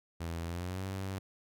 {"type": "tone with pitch glide", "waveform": "sawtooth", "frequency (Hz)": [83.6, 96.03], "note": ["E2", "G2"], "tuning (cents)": [25, -35], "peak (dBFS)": -32, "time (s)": [0.2, 1.19], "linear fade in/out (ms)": 10, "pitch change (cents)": 240, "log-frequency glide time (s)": [0.45, 0.85], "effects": []}